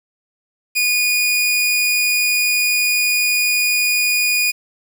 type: tone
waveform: sawtooth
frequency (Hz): 2456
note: D#7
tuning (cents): -23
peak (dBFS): -11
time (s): 0.75-4.52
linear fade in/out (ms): 20
effects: 7-bit